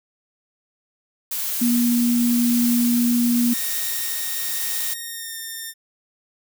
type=noise with tremolo; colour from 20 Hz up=blue; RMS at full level=-25 dBFS; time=1.31-4.94 s; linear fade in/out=5 ms; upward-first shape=triangle; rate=0.93 Hz; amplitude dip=25%
type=tone; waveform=sine; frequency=239.3 Hz; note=A#3; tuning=46 cents sharp; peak=-16 dBFS; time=1.61-3.54 s; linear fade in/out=10 ms
type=tone with pitch glide; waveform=5% pulse; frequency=1852 to 1812.8 Hz; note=A#6 to A#6; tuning=-12 to -49 cents; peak=-20 dBFS; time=3.5-5.74 s; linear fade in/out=50 ms; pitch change=-37 cents; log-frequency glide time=5.02-5.39 s
effects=none